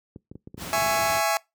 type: clicks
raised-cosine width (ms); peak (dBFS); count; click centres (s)
3; -26; 10; 0.161 / 0.315 / 0.355 / 0.474 / 0.544 / 0.579 / 0.622 / 0.779 / 0.822 / 0.863
type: noise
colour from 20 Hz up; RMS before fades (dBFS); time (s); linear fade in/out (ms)
pink; -35; 0.57-1.22; 50
type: chord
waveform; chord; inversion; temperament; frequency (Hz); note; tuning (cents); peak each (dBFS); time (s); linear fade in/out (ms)
sawtooth; C# minor; first; just; 665.2 / 831.5 / 1108.7; E5 / G#5 / C#6; +16 / +2 / 0; -21 / -21 / -25; 0.73-1.37; 0
effects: noise-tail reverb RT60 0.2 s tail -23 dB re dry + high-pass 80 Hz 12 dB/octave